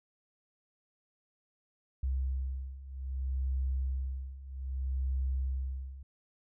sine beating tone pair, 65.41 / 66.04 Hz, C2 / C2, 0 / +17 cents, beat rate 0.63 Hz, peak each -36 / -33 dBFS, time 2.03-6.03 s, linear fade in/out 5 ms, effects none

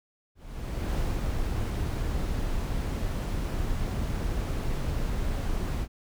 brown noise with ADSR envelope, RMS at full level -27 dBFS, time 0.35-5.88 s, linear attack 630 ms, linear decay 200 ms, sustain -2 dB, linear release 62 ms, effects none

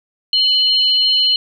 sine tone pair together, 2984 / 4199 Hz, F#7 / C8, +14 / +5 cents, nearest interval tritone, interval 591 cents, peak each -14 dBFS, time 0.33-1.36 s, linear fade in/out 2 ms, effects 8-bit

